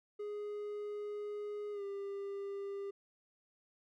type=tone with pitch glide; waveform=triangle; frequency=415.3 to 398.2 Hz; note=G#4 to G4; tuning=0 to +27 cents; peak=-37 dBFS; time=0.19-2.91 s; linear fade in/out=10 ms; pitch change=-73 cents; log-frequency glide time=1.72-1.83 s; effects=none